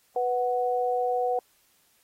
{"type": "tone pair together", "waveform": "sine", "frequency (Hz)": [494.3, 740], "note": ["B4", "F#5"], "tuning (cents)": [1, 0], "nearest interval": "perfect fifth", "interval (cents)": 699, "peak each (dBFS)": -26, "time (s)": [0.16, 1.39], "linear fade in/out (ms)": 2, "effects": ["white hiss -65 dBFS RMS until 2.03 s", "AAC 48 kbps"]}